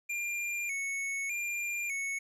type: tone with vibrato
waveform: square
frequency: 2300 Hz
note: D7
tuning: 37 cents flat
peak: -33 dBFS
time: 0.09-2.19 s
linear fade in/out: 10 ms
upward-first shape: square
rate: 0.83 Hz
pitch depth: 70 cents each way
effects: low-pass 12000 Hz 12 dB/octave + 11-bit